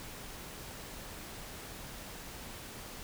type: silence
effects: pink hiss -46 dBFS RMS until 3.03 s